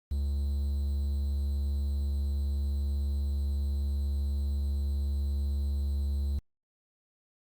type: tone with quantisation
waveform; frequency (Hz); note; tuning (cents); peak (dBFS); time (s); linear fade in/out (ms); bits
triangle; 70.4; C#2; +27; -25; 0.11-6.39; 5; 9
effects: Opus 48 kbps